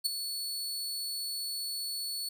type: tone with ADSR envelope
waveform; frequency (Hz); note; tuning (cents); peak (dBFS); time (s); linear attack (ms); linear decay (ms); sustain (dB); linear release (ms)
sawtooth; 4425; C#8; -4; -21; 0.04-2.29; 21; 11; -10; 5
effects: none